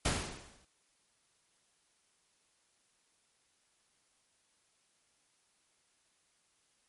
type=noise with exponential decay; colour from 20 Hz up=pink; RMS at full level=-28 dBFS; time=0.05-0.65 s; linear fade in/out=5 ms; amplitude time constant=130 ms; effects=white hiss -73 dBFS RMS until 6.88 s + MP3 48 kbps